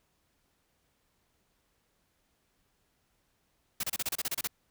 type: noise bursts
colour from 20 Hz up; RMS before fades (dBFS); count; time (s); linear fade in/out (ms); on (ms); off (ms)
white; -32; 11; 3.8-4.474; 5; 34; 30
effects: pink hiss -74 dBFS RMS until 4.7 s